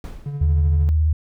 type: noise with exponential decay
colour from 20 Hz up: brown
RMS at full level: -29 dBFS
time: 0.04-0.6 s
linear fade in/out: 1 ms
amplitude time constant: 120 ms
type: tone with tremolo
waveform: triangle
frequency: 143.2 Hz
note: D3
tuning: 43 cents flat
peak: -21 dBFS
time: 0.26-0.89 s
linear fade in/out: 0 ms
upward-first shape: sine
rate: 13 Hz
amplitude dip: 45%
type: tone with vibrato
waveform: sine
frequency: 77.78 Hz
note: D#2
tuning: in tune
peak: -14 dBFS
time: 0.41-1.13 s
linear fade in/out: 5 ms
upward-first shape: square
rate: 17 Hz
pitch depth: 33 cents each way
effects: none